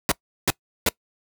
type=noise bursts; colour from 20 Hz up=pink; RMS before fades=-19 dBFS; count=3; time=0.09-0.888 s; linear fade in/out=0 ms; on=26 ms; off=360 ms; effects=noise-tail reverb RT60 0.1 s tail -23 dB re dry + high-pass 60 Hz 12 dB/octave